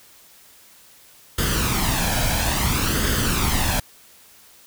pink noise with flanger, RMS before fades -21 dBFS, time 1.38-3.8 s, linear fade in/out 5 ms, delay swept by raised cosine 0.61 to 1.28 ms, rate 0.59 Hz, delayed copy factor +0.6, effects white hiss -50 dBFS RMS until 4.66 s

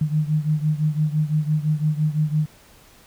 sine beating tone pair, 151.2 / 157.1 Hz, D#3 / D#3, -49 / +17 cents, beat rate 5.9 Hz, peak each -20 / -23 dBFS, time 0.01-2.46 s, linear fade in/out 5 ms, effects pink hiss -51 dBFS RMS until 3.06 s

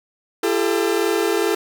40% pulse tone cluster, 339.5 / 399.7 / 442.1 Hz, F4 / G4 / A4, -49 / +34 / +8 cents, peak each -21 dBFS, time 0.43-1.55 s, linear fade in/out 5 ms, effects none

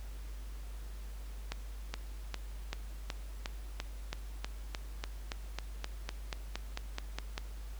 accelerating click train, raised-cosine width 0.2 ms, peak -19 dBFS, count 21, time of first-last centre 1.52-7.379 s, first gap 420 ms, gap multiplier 0.96, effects added 50 Hz sine -41 dBFS peak until 7.79 s + pink hiss -57 dBFS RMS until 7.79 s

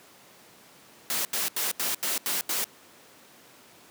white noise bursts, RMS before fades -28 dBFS, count 7, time 1.1-2.642 s, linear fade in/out 0 ms, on 150 ms, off 82 ms, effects pink hiss -53 dBFS RMS until 3.9 s + high-pass 200 Hz 12 dB/octave

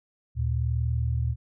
sine tone pair together, 76.3 / 117.18 Hz, D#2 / A#2, -33 / +9 cents, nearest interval perfect fifth, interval 742 cents, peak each -26 dBFS, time 0.35-1.36 s, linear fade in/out 50 ms, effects none

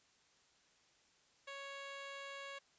10% pulse tone, 554.4 Hz, C#5, in tune, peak -38 dBFS, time 1.47-2.59 s, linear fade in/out 10 ms, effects white hiss -71 dBFS RMS until 2.78 s + resampled to 16000 Hz

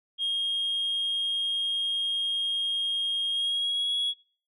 sine tone with pitch glide, 3245 to 3342 Hz, G#7 to G#7, -41 to +10 cents, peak -23 dBFS, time 0.18-4.14 s, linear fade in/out 50 ms, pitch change +51 cents, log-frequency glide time 3.3-3.94 s, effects noise-tail reverb RT60 0.4 s tail -21 dB re dry + tanh soft clip ceiling -23 dBFS

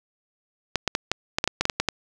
clicks, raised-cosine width 0.2 ms, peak -4 dBFS, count 12, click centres 0.757 / 0.877 / 0.951 / 1.116 / 1.385 / 1.441 / 1.476 / 1.61 / 1.654 / 1.698 / 1.8 / 1.887 s, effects none

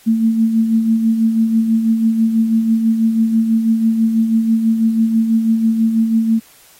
sine tone with tremolo, 224.7 Hz, A3, 37 cents sharp, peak -9 dBFS, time 0.06-6.4 s, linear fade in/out 20 ms, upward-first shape sine, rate 6.1 Hz, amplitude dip 50%, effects white hiss -47 dBFS RMS until 6.79 s + AAC 48 kbps

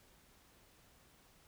silence, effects pink hiss -66 dBFS RMS until 1.47 s

